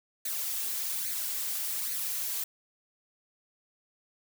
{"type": "noise with flanger", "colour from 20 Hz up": "blue", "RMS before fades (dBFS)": -33, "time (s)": [0.25, 2.44], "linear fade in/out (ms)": 5, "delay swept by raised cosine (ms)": [0.47, 4.37], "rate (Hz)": 1.2, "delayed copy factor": 0.6, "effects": []}